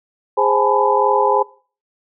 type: tone cluster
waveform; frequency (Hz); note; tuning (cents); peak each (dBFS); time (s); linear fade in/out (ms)
sine; 411.9 / 523 / 832 / 875 / 998; G#4 / C5 / G#5 / A5 / B5; -14 / -1 / +3 / -10 / +18; -19; 0.37-1.43; 10
effects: noise-tail reverb RT60 0.4 s tail -21 dB re dry